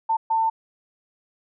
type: tone bursts at uneven times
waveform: sine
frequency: 896 Hz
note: A5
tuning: 31 cents sharp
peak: -18 dBFS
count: 2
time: 0.09-0.17 / 0.3-0.5 s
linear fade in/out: 10 ms
effects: none